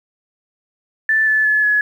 sine tone with pitch steps, 1760 / 1737.8 / 1715.8 / 1694.2 Hz, A6 / A6 / A6 / G#6, 0 / -22 / -44 / +34 cents, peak -12 dBFS, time 1.09-1.81 s, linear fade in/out 2 ms, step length 180 ms, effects 8-bit

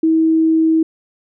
sine tone, 321.5 Hz, E4, 43 cents flat, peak -10 dBFS, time 0.03-0.83 s, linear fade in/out 5 ms, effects none

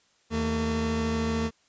30% pulse tone pair together, 79.91 / 226.3 Hz, D#2 / A3, +47 / +49 cents, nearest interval octave + tritone, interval 1802 cents, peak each -28 / -24 dBFS, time 0.3-1.51 s, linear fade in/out 50 ms, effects white hiss -65 dBFS RMS until 1.68 s + resampled to 16000 Hz

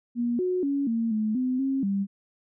sine tone with pitch steps, 238.9 / 365.2 / 280.3 / 228.6 / 215.7 / 254.7 / 269.2 / 197.7 Hz, A#3 / F#4 / C#4 / A#3 / A3 / C4 / C4 / G3, +43 / -23 / +19 / -34 / -34 / -46 / +49 / +15 cents, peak -23 dBFS, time 0.15-2.07 s, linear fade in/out 50 ms, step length 240 ms, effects none

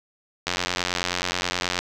click train, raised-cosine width 0.2 ms, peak -6 dBFS, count 119, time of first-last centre 0.47-1.79 s, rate 89.4 Hz, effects none

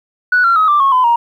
sine tone with pitch steps, 1476 / 1369.2 / 1270.2 / 1178.3 / 1093 / 1014 / 940.6 Hz, F#6 / F6 / D#6 / D6 / C#6 / B5 / A#5, -5 / -35 / +35 / +5 / -25 / +45 / +15 cents, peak -7 dBFS, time 0.32-1.16 s, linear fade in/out 5 ms, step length 120 ms, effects tanh soft clip ceiling -4 dBFS + 8-bit

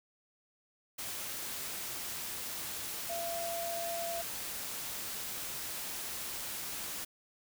sine tone in noise, 679 Hz, F5, 49 cents flat, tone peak -36 dBFS, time 3.09-4.22 s, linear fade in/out 10 ms, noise white, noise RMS -40 dBFS, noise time 0.98-7.05 s, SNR +1 dB, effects none

